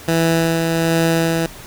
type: tone with tremolo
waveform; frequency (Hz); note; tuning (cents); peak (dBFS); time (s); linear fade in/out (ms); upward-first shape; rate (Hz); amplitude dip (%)
15% pulse; 164.8; E3; 0; -7; 0.08-1.46; 2; sine; 1.3; 30
effects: pink hiss -37 dBFS RMS until 1.66 s